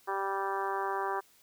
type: harmonic tone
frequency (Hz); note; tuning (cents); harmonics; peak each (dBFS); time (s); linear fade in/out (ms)
195.4; G3; -5; 2 / 3 / 4 / 5 / 6 / 7 / 8 / 9; -36 / -45 / -36 / -36 / -37 / -46 / -41 / -48; 0.07-1.21; 20
effects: white hiss -63 dBFS RMS until 1.42 s